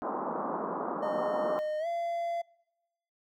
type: band-pass noise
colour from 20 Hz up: white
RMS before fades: -34 dBFS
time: 0.02-1.59 s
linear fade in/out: 0 ms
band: 180 to 1200 Hz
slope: 48 dB/octave
type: tone with pitch glide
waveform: triangle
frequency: 612 to 683 Hz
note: D#5 to F5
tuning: -29 to -39 cents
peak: -28 dBFS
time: 1.02-2.42 s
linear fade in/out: 10 ms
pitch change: +190 cents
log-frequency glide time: 1.79-1.87 s
effects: noise-tail reverb RT60 1.0 s tail -25 dB re dry